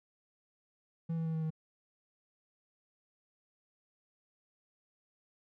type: tone with pitch steps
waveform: triangle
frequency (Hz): 164.81 / 163.11 / 161.42 / 159.75 / 158.1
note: E3 / E3 / E3 / D#3 / D#3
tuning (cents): 0 / -18 / -36 / +46 / +28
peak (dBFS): -30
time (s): 1.09-1.505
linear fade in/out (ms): 10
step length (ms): 83
effects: none